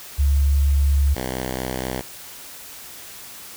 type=tone pair in turn; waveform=sine / 5% pulse; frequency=70.4 / 64.08 Hz; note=C#2 / C2; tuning=+27 / -35 cents; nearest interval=major second; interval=162 cents; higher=first; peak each=-14 dBFS; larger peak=neither; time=0.18-1.15 / 1.15-2.02 s; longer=first; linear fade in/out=20 ms; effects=white hiss -39 dBFS RMS until 3.56 s

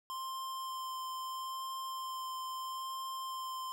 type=tone with vibrato; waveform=square; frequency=1046.5 Hz; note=C6; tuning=in tune; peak=-39 dBFS; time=0.1-3.72 s; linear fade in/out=0 ms; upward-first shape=sine; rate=0.76 Hz; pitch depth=10 cents each way; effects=none

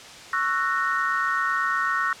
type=chord; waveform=sine; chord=F# dominant seventh; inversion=second; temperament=just; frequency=1110 / 1332 / 1480 / 1850 Hz; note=C#6 / E6 / F#6 / A#6; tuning=+2 / +18 / 0 / -14 cents; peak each=-27 dBFS; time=0.33-2.13 s; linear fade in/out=2 ms; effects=white hiss -42 dBFS RMS until 2.2 s + low-pass 6000 Hz 12 dB/octave

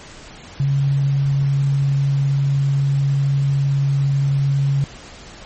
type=tone; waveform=sine; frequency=138.9 Hz; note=C#3; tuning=4 cents sharp; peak=-14 dBFS; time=0.6-4.84 s; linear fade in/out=0 ms; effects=pink hiss -39 dBFS RMS until 5.45 s + MP3 32 kbps

